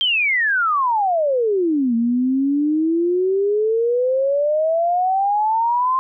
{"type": "exponential two-way sweep", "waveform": "sine", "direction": "down then up", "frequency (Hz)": [3219, 228, 1056], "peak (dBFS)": -15, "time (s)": [0.01, 5.99], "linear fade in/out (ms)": 0, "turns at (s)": 1.95, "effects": []}